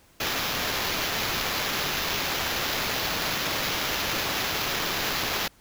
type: noise with sample-and-hold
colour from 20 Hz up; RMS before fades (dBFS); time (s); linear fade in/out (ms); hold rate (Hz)
white; -28; 0.2-5.48; 5; 8820
effects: pink hiss -58 dBFS RMS until 5.6 s